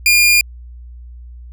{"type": "tone", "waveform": "sawtooth", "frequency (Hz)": 2415, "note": "D7", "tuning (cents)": 48, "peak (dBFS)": -5, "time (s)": [0.06, 0.41], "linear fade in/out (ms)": 2, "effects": ["added 60 Hz sine -32 dBFS peak until 1.52 s"]}